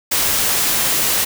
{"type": "noise", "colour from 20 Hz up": "white", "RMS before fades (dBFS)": -17, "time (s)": [0.11, 1.25], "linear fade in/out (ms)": 10, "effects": []}